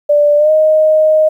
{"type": "tone with pitch glide", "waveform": "sine", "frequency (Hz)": [587.3, 622.2], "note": ["D5", "D#5"], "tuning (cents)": [0, 0], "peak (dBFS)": -6, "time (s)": [0.09, 1.29], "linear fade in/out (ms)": 10, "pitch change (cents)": 100, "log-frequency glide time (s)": [0.37, 0.51], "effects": ["8-bit"]}